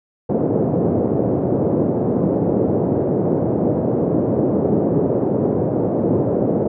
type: band-pass noise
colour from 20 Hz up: white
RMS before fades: -18 dBFS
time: 0.29-6.68 s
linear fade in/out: 10 ms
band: 110 to 510 Hz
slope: 24 dB/octave
effects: none